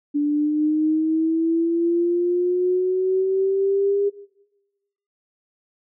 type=linear sweep; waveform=sine; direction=up; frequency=290 to 404.7 Hz; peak=-17 dBFS; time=0.14-4.1 s; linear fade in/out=20 ms; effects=noise-tail reverb RT60 1.0 s tail -19 dB re dry